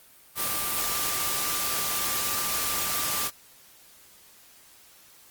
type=tone in noise; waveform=sine; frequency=1184 Hz; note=D6; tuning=14 cents sharp; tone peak=-36 dBFS; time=0.35-3.31 s; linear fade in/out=50 ms; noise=white; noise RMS=-28 dBFS; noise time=0.35-3.31 s; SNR=-11 dB; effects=white hiss -54 dBFS RMS until 5.3 s + Opus 32 kbps